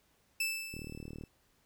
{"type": "tone with exponential decay", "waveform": "sawtooth", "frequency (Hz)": 2637, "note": "E7", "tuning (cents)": 0, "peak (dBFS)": -26, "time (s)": [0.4, 1.28], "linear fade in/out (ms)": 5, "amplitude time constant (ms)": 190}
{"type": "click train", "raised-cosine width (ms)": 3, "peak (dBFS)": -31, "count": 20, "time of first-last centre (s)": [0.74, 1.237], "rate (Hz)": 38.2}
{"effects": ["pink hiss -71 dBFS RMS until 1.65 s"]}